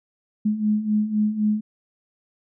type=beating tone pair; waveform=sine; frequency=209.4 / 213.3 Hz; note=G#3 / G#3; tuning=+15 / +46 cents; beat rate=3.9 Hz; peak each=-25 / -20 dBFS; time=0.45-1.61 s; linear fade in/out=10 ms; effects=none